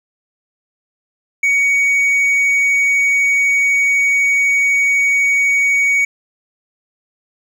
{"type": "tone with hard clipping", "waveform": "sine", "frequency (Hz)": 2244, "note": "C#7", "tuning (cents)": 21, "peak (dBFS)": -12, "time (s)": [1.43, 6.05], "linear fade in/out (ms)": 5, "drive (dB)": 3, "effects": []}